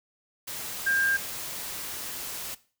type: tone in noise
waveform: sine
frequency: 1600 Hz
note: G6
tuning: 35 cents sharp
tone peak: -22 dBFS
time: 0.86-1.17 s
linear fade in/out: 10 ms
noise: white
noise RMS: -36 dBFS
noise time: 0.47-2.55 s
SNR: +11 dB
effects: noise-tail reverb RT60 0.4 s tail -18 dB re dry